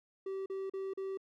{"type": "tone bursts", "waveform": "triangle", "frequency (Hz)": 385.9, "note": "G4", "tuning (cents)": -27, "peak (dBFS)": -34, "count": 4, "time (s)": [0.26, 1.174], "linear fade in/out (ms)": 5, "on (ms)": 200, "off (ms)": 38, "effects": []}